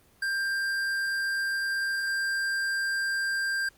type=tone with tanh clipping; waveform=sine; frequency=1587 Hz; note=G6; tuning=21 cents sharp; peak=-28 dBFS; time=0.22-3.69 s; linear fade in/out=5 ms; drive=14 dB; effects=pink hiss -61 dBFS RMS until 3.77 s + Opus 32 kbps